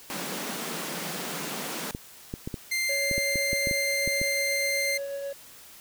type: high-pass noise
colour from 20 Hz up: pink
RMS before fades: -34 dBFS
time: 0.1-1.91 s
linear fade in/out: 0 ms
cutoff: 150 Hz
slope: 96 dB/octave
type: clicks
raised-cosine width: 3 ms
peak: -19 dBFS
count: 12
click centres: 1.949 / 2.339 / 2.475 / 2.542 / 3.113 / 3.18 / 3.357 / 3.531 / 3.672 / 3.712 / 4.076 / 4.215 s
type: tone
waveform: sawtooth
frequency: 2093 Hz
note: C7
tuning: in tune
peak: -22 dBFS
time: 2.71-4.98 s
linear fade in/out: 10 ms
type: tone with tremolo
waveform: triangle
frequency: 558 Hz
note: C#5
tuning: 11 cents sharp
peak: -28 dBFS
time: 2.89-5.33 s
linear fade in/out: 5 ms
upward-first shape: triangle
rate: 8.1 Hz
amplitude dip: 30%
effects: white hiss -49 dBFS RMS until 5.8 s